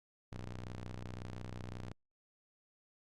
sawtooth ring-modulated tone, 61.74 Hz, B1, in tune, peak -36 dBFS, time 0.32-1.92 s, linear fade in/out 5 ms, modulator 43.7 Hz, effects low-pass 7000 Hz 12 dB/octave + Opus 48 kbps

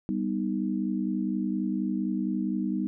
sine chord, G augmented, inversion none, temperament equal, 196 / 246.9 / 311.1 Hz, G3 / B3 / D#4, 0 / 0 / 0 cents, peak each -29 / -31 / -31 dBFS, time 0.09-2.87 s, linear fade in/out 0 ms, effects none

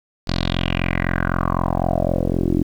10% pulse tone with low-pass filter sweep, 43.93 Hz, F1, 11 cents sharp, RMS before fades -20 dBFS, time 0.27-2.63 s, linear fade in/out 10 ms, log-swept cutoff 4700 to 310 Hz, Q 4.8, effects 8-bit

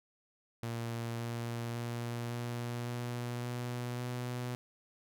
sawtooth tone with pitch steps, 116.54 / 117.62 / 118.71 / 119.82 / 120.93 / 122.05 / 123.18 Hz, A#2 / A#2 / A#2 / A#2 / B2 / B2 / B2, 0 / +16 / +32 / +48 / -36 / -20 / -4 cents, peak -32 dBFS, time 0.63-4.55 s, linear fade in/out 0 ms, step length 560 ms, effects none

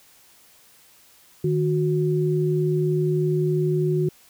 sine tone pair together, 153.88 / 366 Hz, D#3 / F#4, -19 / -19 cents, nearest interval octave + minor third, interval 1500 cents, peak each -21 / -22 dBFS, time 1.44-4.09 s, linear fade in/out 5 ms, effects white hiss -54 dBFS RMS until 4.29 s

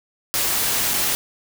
white noise with dropouts, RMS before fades -21 dBFS, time 0.34-1.15 s, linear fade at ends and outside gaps 0 ms, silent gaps 0.935-0.939 s, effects none

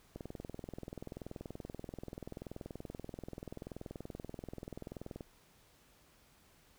click train, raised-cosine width 2 ms, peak -30 dBFS, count 106, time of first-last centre 0.16-5.208 s, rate 20.8 Hz, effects pink hiss -66 dBFS RMS until 6.78 s

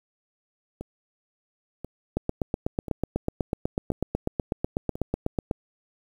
two click trains, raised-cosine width 2 ms, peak -11 / -21 dBFS, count 28 / 5, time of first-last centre 2.17-5.512 / 0.81-4.955 s, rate 8.08 / 0.965 Hz, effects 8-bit

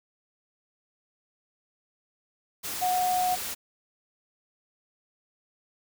sine tone in noise, 730 Hz, F#5, 24 cents flat, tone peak -23 dBFS, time 2.81-3.36 s, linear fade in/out 20 ms, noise white, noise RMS -34 dBFS, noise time 2.63-3.55 s, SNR +8 dB, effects none

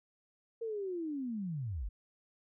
sine linear sweep, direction down, 466.2 to 39.98 Hz, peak -35 dBFS, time 0.61-1.89 s, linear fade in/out 10 ms, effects none

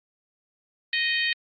harmonic tone, 623 Hz, D#5, 2 cents sharp, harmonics 3 / 4 / 5 / 6 / 7, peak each -26 / -28 / -30 / -32 / -33 dBFS, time 0.93-1.33 s, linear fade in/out 2 ms, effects Opus 48 kbps

